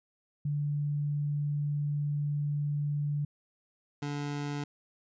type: tone pair in turn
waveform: sine / 25% pulse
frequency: 146.1 / 144.84 Hz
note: D3 / D3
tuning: -9 / -24 cents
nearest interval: unison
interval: 15 cents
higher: first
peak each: -28 / -29 dBFS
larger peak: first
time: 0.45-3.25 / 4.02-4.64 s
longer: first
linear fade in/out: 5 ms
effects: resampled to 16000 Hz